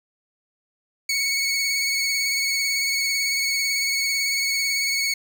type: tone with vibrato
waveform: 20% pulse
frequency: 2217 Hz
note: C#7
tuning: in tune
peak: -16 dBFS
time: 1.09-5.14 s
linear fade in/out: 5 ms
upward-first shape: sine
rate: 18 Hz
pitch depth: 25 cents each way
effects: none

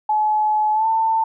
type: tone with pitch glide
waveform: sine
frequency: 854 to 892.8 Hz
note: G#5 to A5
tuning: +48 to +25 cents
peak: -15 dBFS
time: 0.09-1.24 s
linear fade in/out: 5 ms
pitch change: +77 cents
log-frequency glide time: 0.73-0.87 s
effects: none

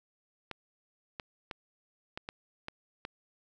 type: clicks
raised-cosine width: 0.3 ms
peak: -22 dBFS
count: 7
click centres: 0.513 / 1.198 / 1.512 / 2.175 / 2.289 / 2.684 / 3.051 s
effects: none

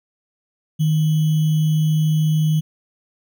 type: tone with sample-and-hold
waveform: sine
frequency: 155.56 Hz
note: D#3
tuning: in tune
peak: -14 dBFS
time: 0.79-2.61 s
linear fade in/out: 20 ms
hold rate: 3150 Hz
effects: none

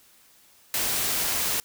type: noise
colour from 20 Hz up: white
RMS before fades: -26 dBFS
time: 0.74-1.6 s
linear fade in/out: 0 ms
effects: white hiss -57 dBFS RMS until 1.64 s

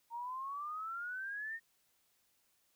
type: exponential sweep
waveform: sine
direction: up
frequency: 920 to 1856 Hz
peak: -39 dBFS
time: 0.1-1.6 s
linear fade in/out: 50 ms
effects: white hiss -75 dBFS RMS until 2.75 s

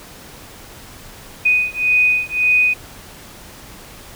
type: beating tone pair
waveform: sine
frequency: 2489 / 2490.8 Hz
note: D#7 / D#7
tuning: 0 / +1 cents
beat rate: 1.8 Hz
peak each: -16 dBFS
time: 1.45-2.74 s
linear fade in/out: 10 ms
effects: pink hiss -39 dBFS RMS until 4.15 s

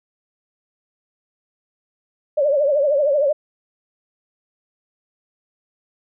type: tone with vibrato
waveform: sine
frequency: 575 Hz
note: D5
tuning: 37 cents flat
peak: -14 dBFS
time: 2.37-3.33 s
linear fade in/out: 10 ms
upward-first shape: triangle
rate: 13 Hz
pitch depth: 130 cents each way
effects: none

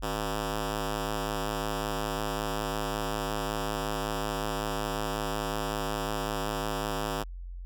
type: ring-modulated tone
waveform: 10% pulse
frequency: 212.6 Hz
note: G#3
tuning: 41 cents sharp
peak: -19 dBFS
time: 0.02-7.24 s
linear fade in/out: 20 ms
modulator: 54.5 Hz
effects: added 44 Hz sine -37 dBFS peak until 7.65 s

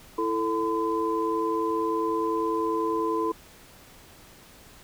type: tone cluster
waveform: sine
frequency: 332.3 / 442.5 / 1017 Hz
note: E4 / A4 / C6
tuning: +14 / +10 / -50 cents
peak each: -28 dBFS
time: 0.18-3.32 s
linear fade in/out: 5 ms
effects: pink hiss -51 dBFS RMS until 4.83 s

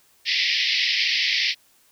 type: band-pass noise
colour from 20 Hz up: pink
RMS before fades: -22 dBFS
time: 0.25-1.55 s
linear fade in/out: 50 ms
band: 1900 to 5400 Hz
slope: 96 dB/octave
effects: white hiss -59 dBFS RMS until 1.91 s

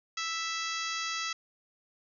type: harmonic tone with a mistuned harmonic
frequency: 659.3 Hz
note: E5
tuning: in tune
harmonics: 2 / 3 / 4 / 5 / 6 / 7 / 8 / 9 / 10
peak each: -37 / -39 / -40 / -41 / -42 / -42 / -43 / -44 / -44 dBFS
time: 0.17-1.33 s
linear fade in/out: 5 ms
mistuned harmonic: 7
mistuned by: +25 cents
effects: none

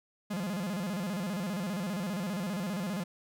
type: tone with vibrato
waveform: 45% pulse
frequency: 190 Hz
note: F#3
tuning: 46 cents sharp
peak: -32 dBFS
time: 0.3-3.04 s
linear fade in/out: 10 ms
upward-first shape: square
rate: 15 Hz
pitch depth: 160 cents each way
effects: none

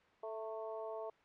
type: harmonic tone with a mistuned harmonic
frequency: 220 Hz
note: A3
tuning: in tune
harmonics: 2 / 3 / 4 / 5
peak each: -45 / -44 / -50 / -52 dBFS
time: 0.23-1.1 s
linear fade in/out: 5 ms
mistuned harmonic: 4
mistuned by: +35 cents
effects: white hiss -67 dBFS RMS until 1.24 s + low-pass 2000 Hz 12 dB/octave

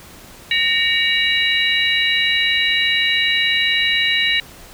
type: tone cluster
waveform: sine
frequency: 1849 / 2268 / 2841 / 3902 Hz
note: A#6 / C#7 / F7 / B7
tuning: -15 / +39 / +29 / -22 cents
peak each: -20 dBFS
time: 0.51-4.4 s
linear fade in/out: 2 ms
effects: pink hiss -41 dBFS RMS until 4.73 s

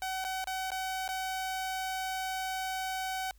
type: tone with dropouts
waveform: sawtooth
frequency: 756 Hz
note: F#5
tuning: 37 cents sharp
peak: -29 dBFS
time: 0.02-3.31 s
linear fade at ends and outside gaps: 1 ms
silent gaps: 0.242-0.248 / 0.442-0.472 / 0.705-0.717 / 1.079-1.089 s
effects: added 50 Hz sine -56 dBFS peak until 3.38 s + white hiss -70 dBFS RMS until 3.38 s

